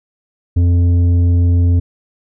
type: tone with tanh clipping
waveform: triangle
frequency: 87.31 Hz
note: F2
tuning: in tune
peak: -10 dBFS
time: 0.56-1.8 s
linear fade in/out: 10 ms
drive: 12 dB
effects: none